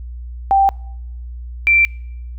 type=tone pair in turn; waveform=sine; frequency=784 / 2349 Hz; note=G5 / D7; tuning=0 / 0 cents; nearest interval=octave + perfect fifth; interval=1900 cents; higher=second; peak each=-9 dBFS; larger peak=neither; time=0.51-0.69 / 1.67-1.85 s; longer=neither; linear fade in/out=0 ms; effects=noise-tail reverb RT60 0.8 s tail -26 dB re dry + added 60 Hz sine -27 dBFS peak until 2.38 s